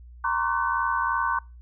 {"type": "tone cluster", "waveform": "sine", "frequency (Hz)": [931, 1054, 1137, 1509], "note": ["A#5", "C6", "C#6", "F#6"], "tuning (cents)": [-2, 12, 44, 34], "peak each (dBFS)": -28, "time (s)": [0.24, 1.39], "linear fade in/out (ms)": 5, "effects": ["noise-tail reverb RT60 0.3 s tail -25 dB re dry", "added 60 Hz sine -43 dBFS peak until 1.61 s"]}